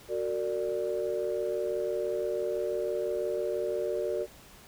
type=chord; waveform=sine; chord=Gb augmented; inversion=none; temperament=equal with one note detuned; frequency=370 / 456 / 587.3 Hz; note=Gb4 / Bb4 / D5; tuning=0 / -38 / 0 cents; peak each=-32 dBFS; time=0.08-4.27 s; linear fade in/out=50 ms; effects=tanh soft clip ceiling -20 dBFS + pink hiss -53 dBFS RMS until 4.67 s